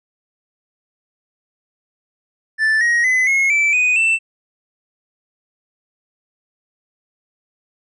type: tone with pitch steps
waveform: triangle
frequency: 1760 / 1886.3 / 2022 / 2167 / 2322 / 2489 / 2668 Hz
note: A6 / A#6 / B6 / C#7 / D7 / D#7 / E7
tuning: 0 / +20 / +40 / -40 / -20 / 0 / +20 cents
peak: -11 dBFS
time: 2.58-4.19 s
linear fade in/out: 50 ms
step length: 230 ms
effects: resampled to 24000 Hz